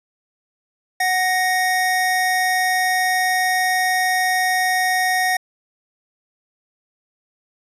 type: tone pair together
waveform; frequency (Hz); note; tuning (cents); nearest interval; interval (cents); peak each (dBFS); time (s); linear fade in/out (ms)
square; 740 / 1866.8; F#5 / A#6; 0 / +2; octave + major third; 1602; -20; 1-5.37; 5
effects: resampled to 32000 Hz